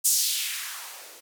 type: noise with band-pass filter sweep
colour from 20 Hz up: violet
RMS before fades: -28 dBFS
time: 0.04-1.21 s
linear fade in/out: 20 ms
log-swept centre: 7800 to 330 Hz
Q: 1.7
effects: none